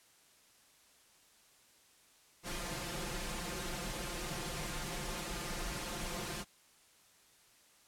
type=noise with comb filter; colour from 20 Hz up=pink; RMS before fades=-40 dBFS; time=2.43-6.45 s; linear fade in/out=50 ms; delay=5.7 ms; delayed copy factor=+0.95; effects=white hiss -65 dBFS RMS until 7.87 s + low-pass 11000 Hz 12 dB/octave